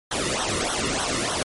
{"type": "noise with flanger", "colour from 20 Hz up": "pink", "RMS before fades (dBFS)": -25, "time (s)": [0.11, 1.43], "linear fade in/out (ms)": 5, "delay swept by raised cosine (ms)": [0.41, 1.29], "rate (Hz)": 3.3, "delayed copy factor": -0.8, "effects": ["MP3 48 kbps"]}